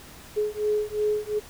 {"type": "beating tone pair", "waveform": "sine", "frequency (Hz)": [420.8, 423.6], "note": ["G#4", "G#4"], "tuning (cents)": [23, 34], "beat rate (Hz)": 2.8, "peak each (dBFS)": -26, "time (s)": [0.36, 1.4], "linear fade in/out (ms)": 20, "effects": ["pink hiss -46 dBFS RMS until 1.49 s"]}